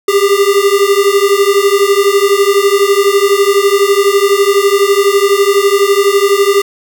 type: beating tone pair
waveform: square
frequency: 393.9 / 405.9 Hz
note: G4 / G#4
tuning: +8 / -40 cents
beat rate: 12 Hz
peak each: -11 dBFS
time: 0.08-6.62 s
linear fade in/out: 5 ms
effects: none